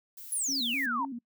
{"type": "noise", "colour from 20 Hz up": "violet", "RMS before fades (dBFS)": -45, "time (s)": [0.17, 0.86], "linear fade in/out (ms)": 5}
{"type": "exponential sweep", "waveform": "sine", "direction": "down", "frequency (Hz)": [11080, 880], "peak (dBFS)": -28, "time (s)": [0.32, 1.05], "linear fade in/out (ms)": 2}
{"type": "tone with vibrato", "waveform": "sine", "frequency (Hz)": 254.5, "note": "C4", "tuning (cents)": -48, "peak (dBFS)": -35, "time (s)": [0.48, 1.19], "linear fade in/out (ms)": 10, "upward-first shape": "square", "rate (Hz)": 3.9, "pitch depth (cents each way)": 120}
{"effects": ["noise-tail reverb RT60 0.1 s tail -24 dB re dry"]}